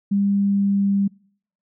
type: tone with pitch glide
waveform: sine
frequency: 200 to 198.62 Hz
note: G3 to G3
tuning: +35 to +23 cents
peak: -16 dBFS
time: 0.11-1.08 s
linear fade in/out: 10 ms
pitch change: -12 cents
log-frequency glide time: 0.33-0.91 s
effects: noise-tail reverb RT60 0.6 s tail -26 dB re dry